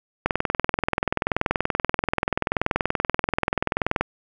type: click train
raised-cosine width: 0.5 ms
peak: -5 dBFS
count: 79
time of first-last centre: 0.26-4.01 s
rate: 20.8 Hz
effects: none